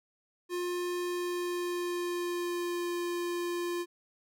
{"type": "tone with pitch glide", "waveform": "square", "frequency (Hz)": [354.5, 348.8], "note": ["F4", "F4"], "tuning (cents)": [26, -2], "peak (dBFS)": -32, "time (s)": [0.49, 3.86], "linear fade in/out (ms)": 50, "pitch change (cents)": -28, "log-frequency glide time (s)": [0.99, 2.96], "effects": []}